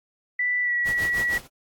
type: tone with pitch glide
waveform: sine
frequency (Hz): 1975.5 to 1933.7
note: B6 to B6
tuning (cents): 0 to -37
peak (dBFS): -21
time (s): 0.39-1.38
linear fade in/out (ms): 5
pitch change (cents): -37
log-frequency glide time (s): 0.62-0.74
type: noise with tremolo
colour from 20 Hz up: pink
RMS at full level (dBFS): -33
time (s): 0.84-1.48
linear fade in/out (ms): 50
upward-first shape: sine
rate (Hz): 6.4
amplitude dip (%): 85
effects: AAC 64 kbps